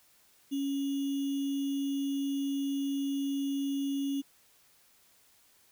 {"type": "tone with sample-and-hold", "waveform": "sine", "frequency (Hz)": 277.2, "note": "C#4", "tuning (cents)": 0, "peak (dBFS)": -29, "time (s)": [0.51, 4.22], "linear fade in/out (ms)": 20, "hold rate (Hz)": 3150, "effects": ["white hiss -64 dBFS RMS until 5.71 s"]}